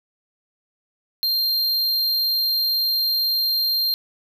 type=tone; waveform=square; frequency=4186 Hz; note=C8; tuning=in tune; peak=-19 dBFS; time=1.23-3.94 s; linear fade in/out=0 ms; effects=none